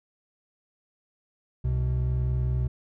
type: tone pair together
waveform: triangle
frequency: 65.32 / 125.9 Hz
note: C2 / B2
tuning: -2 / +34 cents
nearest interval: major seventh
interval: 1136 cents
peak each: -24 dBFS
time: 1.64-2.68 s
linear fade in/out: 10 ms
effects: none